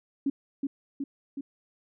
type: tone with echo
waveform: sine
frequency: 277.2 Hz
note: C#4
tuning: in tune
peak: -23 dBFS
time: 0.26-0.3 s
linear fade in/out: 5 ms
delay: 370 ms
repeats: 3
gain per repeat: -3 dB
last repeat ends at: 1.41 s
effects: none